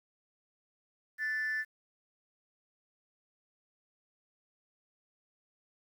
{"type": "tone with frequency modulation", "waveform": "sine", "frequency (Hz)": 1760, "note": "A6", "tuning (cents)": 0, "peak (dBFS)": -29, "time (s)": [1.18, 1.65], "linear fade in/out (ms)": 50, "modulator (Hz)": 275, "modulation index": 0.34, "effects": ["tanh soft clip ceiling -29 dBFS", "10-bit"]}